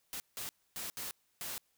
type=noise bursts at uneven times; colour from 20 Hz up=white; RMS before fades=-41 dBFS; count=5; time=0.13-0.2 / 0.37-0.49 / 0.76-0.9 / 0.97-1.11 / 1.41-1.58 s; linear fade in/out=0 ms; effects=white hiss -75 dBFS RMS until 1.77 s